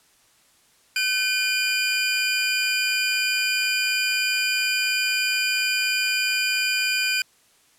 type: tone pair together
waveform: 25% pulse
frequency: 1525.1 / 2421 Hz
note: G6 / D#7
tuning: -48 / -48 cents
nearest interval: minor sixth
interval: 800 cents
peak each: -22 / -18 dBFS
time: 0.96-7.22 s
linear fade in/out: 2 ms
effects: white hiss -59 dBFS RMS until 7.78 s + low-pass 11000 Hz 12 dB/octave